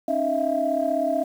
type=tone cluster; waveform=sine; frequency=274.2 / 307.6 / 641 / 677 Hz; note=C#4 / D#4 / E5 / E5; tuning=-19 / -20 / -49 / +46 cents; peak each=-28 / -30 / -24 / -24 dBFS; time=0.08-1.24 s; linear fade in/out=5 ms; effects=tanh soft clip ceiling -10 dBFS + 8-bit